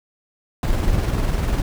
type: noise with tremolo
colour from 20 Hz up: brown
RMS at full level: -18 dBFS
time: 0.63-1.62 s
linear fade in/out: 2 ms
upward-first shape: square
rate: 20 Hz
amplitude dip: 35%
effects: none